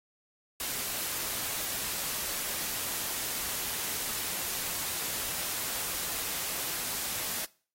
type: noise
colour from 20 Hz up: white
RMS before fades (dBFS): -34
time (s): 0.6-7.45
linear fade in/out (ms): 2
effects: noise-tail reverb RT60 0.4 s tail -21 dB re dry + AAC 48 kbps